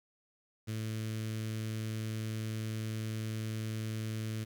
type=tone with notch filter; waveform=sawtooth; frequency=110 Hz; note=A2; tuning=in tune; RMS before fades=-37 dBFS; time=0.67-4.45 s; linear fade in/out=20 ms; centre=840 Hz; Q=0.54; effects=10-bit